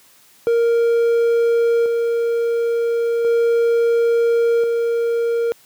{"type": "tone with tremolo", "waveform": "triangle", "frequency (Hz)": 466.2, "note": "A#4", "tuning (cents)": 0, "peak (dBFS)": -11, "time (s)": [0.47, 5.52], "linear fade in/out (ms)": 0, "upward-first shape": "square", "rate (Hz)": 0.36, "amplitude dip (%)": 30, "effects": ["white hiss -51 dBFS RMS until 5.65 s", "high-pass 80 Hz 12 dB/octave"]}